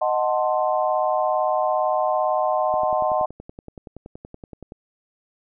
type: chord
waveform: sine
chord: D# diminished seventh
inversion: none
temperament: equal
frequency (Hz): 622.3 / 740 / 880 / 1046.5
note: D#5 / F#5 / A5 / C6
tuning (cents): 0 / 0 / 0 / 0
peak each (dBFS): -22 / -23 / -27 / -26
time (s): 0.01-3.26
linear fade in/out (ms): 10
type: click train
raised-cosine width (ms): 2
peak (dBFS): -24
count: 22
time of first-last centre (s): 2.74-4.721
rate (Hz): 10.6
effects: none